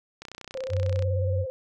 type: click train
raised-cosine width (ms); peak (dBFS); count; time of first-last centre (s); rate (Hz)
0.2; -22; 26; 0.22-1.024; 31.1
type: tone with vibrato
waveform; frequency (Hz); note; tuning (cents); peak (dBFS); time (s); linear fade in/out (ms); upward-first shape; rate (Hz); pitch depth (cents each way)
sine; 523.3; C5; 0; -30; 0.55-1.5; 0; square; 18; 40
type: tone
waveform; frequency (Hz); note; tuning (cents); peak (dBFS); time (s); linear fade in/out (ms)
sine; 93.5; F#2; +19; -23; 0.69-1.46; 50
effects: none